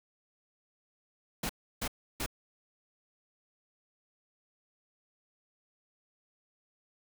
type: noise bursts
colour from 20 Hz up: pink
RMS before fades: -34 dBFS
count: 3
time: 1.43-2.262 s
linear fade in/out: 5 ms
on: 64 ms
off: 320 ms
effects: none